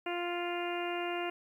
harmonic tone, 349.2 Hz, F4, in tune, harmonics 1 / 2 / 3 / 4 / 5 / 6 / 7 / 8, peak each -36 / -38 / -44 / -44 / -47 / -46 / -45 / -43 dBFS, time 0.06-1.3 s, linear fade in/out 5 ms, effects 11-bit

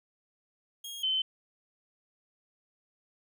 sawtooth / sine tone pair in turn, 3263 / 3067 Hz, G#7 / G7, -31 / -38 cents, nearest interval minor second, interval 107 cents, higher first, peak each -36 / -26 dBFS, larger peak second, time 0.84-1.03 / 1.03-1.22 s, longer neither, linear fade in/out 5 ms, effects none

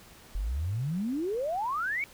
sine exponential sweep, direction up, 42.42 to 2312 Hz, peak -28 dBFS, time 0.35-2.04 s, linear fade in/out 0 ms, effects pink hiss -53 dBFS RMS until 2.13 s

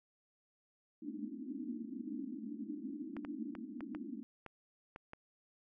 white band-pass noise, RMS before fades -44 dBFS, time 1.02-4.23 s, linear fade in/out 0 ms, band 210 to 320 Hz, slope 96 dB/octave
clicks, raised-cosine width 0.5 ms, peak -32 dBFS, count 8, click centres 3.167 / 3.249 / 3.552 / 3.807 / 3.949 / 4.463 / 4.961 / 5.134 s
effects none

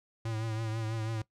square tone with vibrato, 111.3 Hz, A2, 20 cents sharp, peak -33 dBFS, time 0.25-1.22 s, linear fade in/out 5 ms, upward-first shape triangle, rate 6.1 Hz, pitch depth 54 cents each way, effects noise-tail reverb RT60 0.1 s tail -19 dB re dry + low-pass 8000 Hz 12 dB/octave

